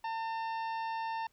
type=harmonic tone; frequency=900 Hz; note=A5; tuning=39 cents sharp; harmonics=1 / 2 / 3 / 4 / 5 / 6; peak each=-34 / -45 / -48 / -55 / -57 / -57 dBFS; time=0.04-1.27 s; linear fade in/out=5 ms; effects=pink hiss -72 dBFS RMS until 1.32 s